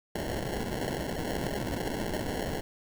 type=noise with sample-and-hold; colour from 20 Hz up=blue; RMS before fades=-33 dBFS; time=0.15-2.61 s; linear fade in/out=5 ms; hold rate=1225 Hz; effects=none